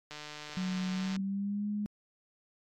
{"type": "click train", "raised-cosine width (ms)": 0.2, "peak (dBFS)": -26, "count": 159, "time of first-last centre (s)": [0.11, 1.163], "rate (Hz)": 150}
{"type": "tone with pitch glide", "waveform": "sine", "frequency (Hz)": [185, 207.7], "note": ["F#3", "G#3"], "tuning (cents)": [0, 0], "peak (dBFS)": -31, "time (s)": [0.57, 1.86], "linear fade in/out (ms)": 0, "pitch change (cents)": 200, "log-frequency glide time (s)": [0.9, 1.68]}
{"effects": ["AAC 48 kbps"]}